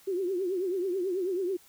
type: tone with vibrato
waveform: sine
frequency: 370 Hz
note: F#4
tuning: in tune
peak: -27 dBFS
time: 0.07-1.57 s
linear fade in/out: 10 ms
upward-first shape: triangle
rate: 9.2 Hz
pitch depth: 140 cents each way
effects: white hiss -58 dBFS RMS until 1.68 s